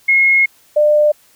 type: tone pair in turn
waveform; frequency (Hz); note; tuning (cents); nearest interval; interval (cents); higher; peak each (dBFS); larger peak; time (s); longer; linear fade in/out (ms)
sine; 2160 / 598.6; C#7 / D5; -45 / +33; octave + minor seventh; 2222; first; -8; neither; 0.08-0.46 / 0.76-1.12; first; 10
effects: white hiss -51 dBFS RMS until 1.35 s